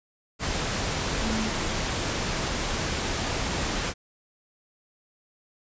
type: tone in noise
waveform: sine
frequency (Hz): 220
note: A3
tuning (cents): 0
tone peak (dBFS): -28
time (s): 1.2-1.52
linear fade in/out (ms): 50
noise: pink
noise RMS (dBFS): -28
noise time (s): 0.39-3.94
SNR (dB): -3
effects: resampled to 16000 Hz